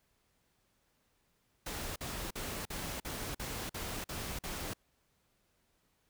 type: noise bursts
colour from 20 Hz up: pink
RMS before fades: -40 dBFS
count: 9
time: 1.66-4.736 s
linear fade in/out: 5 ms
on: 300 ms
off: 47 ms
effects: pink hiss -75 dBFS RMS until 6.09 s